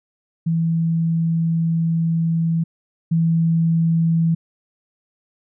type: tone pair in turn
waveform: sine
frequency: 164.81 / 164.81 Hz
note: E3 / E3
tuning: 0 / 0 cents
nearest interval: unison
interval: 0 cents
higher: neither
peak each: -16 / -14 dBFS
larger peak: second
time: 0.46-2.64 / 3.11-4.35 s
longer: first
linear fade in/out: 10 ms
effects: none